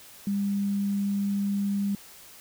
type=tone; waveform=sine; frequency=200.3 Hz; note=G3; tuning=38 cents sharp; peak=-24 dBFS; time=0.27-1.95 s; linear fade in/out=2 ms; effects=white hiss -49 dBFS RMS until 2.4 s